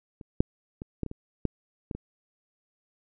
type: clicks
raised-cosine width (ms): 3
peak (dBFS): -30 / -7 / -23 / -16 / -22 / -25 / -12 / -19 / -23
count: 9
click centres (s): 0.212 / 0.405 / 0.819 / 1.033 / 1.063 / 1.114 / 1.453 / 1.912 / 1.95
effects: none